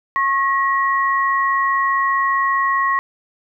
sine tone pair together, 1091.2 / 1900 Hz, C#6 / A#6, -28 / +33 cents, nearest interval minor seventh, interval 961 cents, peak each -16 / -20 dBFS, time 0.16-2.99 s, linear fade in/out 0 ms, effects none

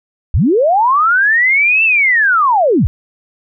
sine linear two-way sweep, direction up then down, 45.47 to 2694 to 45.47 Hz, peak -8 dBFS, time 0.34-2.87 s, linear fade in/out 0 ms, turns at 1.84 s, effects none

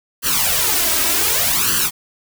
white noise with flanger, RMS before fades -17 dBFS, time 0.22-1.91 s, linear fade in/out 50 ms, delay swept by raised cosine 0.66 to 3.16 ms, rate 0.66 Hz, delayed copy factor +0.8, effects none

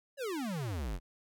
square exponential sweep, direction down, 587.3 to 39.96 Hz, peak -35 dBFS, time 0.17-1 s, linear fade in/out 50 ms, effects none

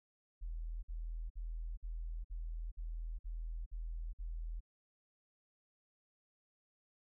sine tone bursts, 40.88 Hz, E1, 14 cents flat, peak -39 dBFS, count 9, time 0.41-4.606 s, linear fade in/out 20 ms, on 420 ms, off 52 ms, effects none

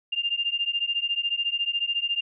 sine beating tone pair, 2794 / 2808 Hz, F7 / F7, 0 / +9 cents, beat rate 14 Hz, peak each -27 dBFS, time 0.12-2.21 s, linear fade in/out 10 ms, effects none

